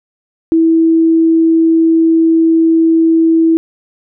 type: tone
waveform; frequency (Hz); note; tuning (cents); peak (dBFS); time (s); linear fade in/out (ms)
sine; 326.5; E4; -17; -6; 0.52-3.57; 0
effects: none